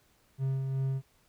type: tone with tremolo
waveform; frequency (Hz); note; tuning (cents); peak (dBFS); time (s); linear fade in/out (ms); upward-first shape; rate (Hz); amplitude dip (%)
triangle; 134; C3; +42; -25; 0.38-1.02; 50; sine; 2.7; 35
effects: pink hiss -67 dBFS RMS until 1.28 s